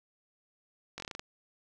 slowing click train, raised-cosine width 0.2 ms, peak -22 dBFS, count 8, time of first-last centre 0.98-1.195 s, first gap 20 ms, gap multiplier 1.14, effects none

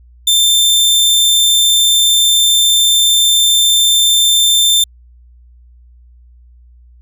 sawtooth tone, 3573 Hz, A7, 26 cents sharp, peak -5 dBFS, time 0.27-4.84 s, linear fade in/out 5 ms, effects added 60 Hz sine -40 dBFS peak until 7.01 s

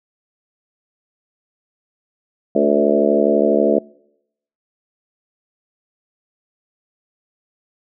harmonic tone with a mistuned harmonic, 72.3 Hz, D2, 27 cents flat, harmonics 3 / 4 / 5 / 6 / 7 / 8 / 9, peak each -20 / -20 / -20 / -20 / -20 / -20 / -20 dBFS, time 2.55-3.79 s, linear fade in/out 5 ms, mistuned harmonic 6, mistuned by +23 cents, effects noise-tail reverb RT60 0.8 s tail -26 dB re dry

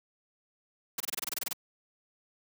white noise bursts, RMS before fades -33 dBFS, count 12, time 0.98-1.531 s, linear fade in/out 5 ms, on 23 ms, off 25 ms, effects high-pass 150 Hz 12 dB/octave

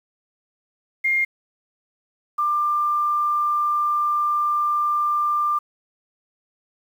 sine tone pair in turn, 2122 / 1190.9 Hz, C7 / D6, +24 / +24 cents, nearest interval minor seventh, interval 1000 cents, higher first, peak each -17 / -18 dBFS, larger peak first, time 1.04-1.25 / 2.38-5.59 s, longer second, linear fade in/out 10 ms, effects 8-bit

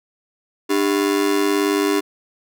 45% pulse ring-modulated tone, 349.2 Hz, F4, in tune, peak -13 dBFS, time 0.69-2.01 s, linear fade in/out 20 ms, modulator 49.3 Hz, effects none

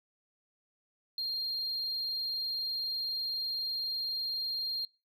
sine tone, 4208 Hz, C8, 9 cents sharp, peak -30 dBFS, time 1.18-4.85 s, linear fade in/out 2 ms, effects noise-tail reverb RT60 0.3 s tail -25 dB re dry + tanh soft clip ceiling -30 dBFS

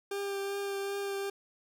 40% pulse tone with vibrato, 397.6 Hz, G4, 25 cents sharp, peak -32 dBFS, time 0.11-1.3 s, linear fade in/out 5 ms, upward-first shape triangle, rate 2.6 Hz, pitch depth 16 cents each way, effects none

